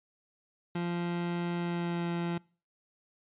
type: tone with pitch glide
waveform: 30% pulse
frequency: 173.3 to 171.51 Hz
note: F3 to F3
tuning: -13 to -31 cents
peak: -28 dBFS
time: 0.75-2.38 s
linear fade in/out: 5 ms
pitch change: -18 cents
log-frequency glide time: 1.56-2.09 s
effects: noise-tail reverb RT60 0.4 s tail -25 dB re dry + resampled to 8000 Hz